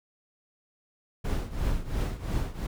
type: noise with tremolo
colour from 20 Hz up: brown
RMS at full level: -26 dBFS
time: 1.24-2.67 s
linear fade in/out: 10 ms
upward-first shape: triangle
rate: 2.9 Hz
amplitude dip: 85%
effects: none